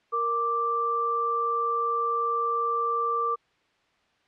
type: tone pair together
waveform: sine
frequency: 465.7 / 1174.7 Hz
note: A#4 / D6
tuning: -2 / 0 cents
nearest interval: octave + major third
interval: 1602 cents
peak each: -31 / -24 dBFS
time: 0.12-3.36 s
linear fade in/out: 20 ms
effects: white hiss -66 dBFS RMS until 4.27 s + low-pass 3000 Hz 12 dB/octave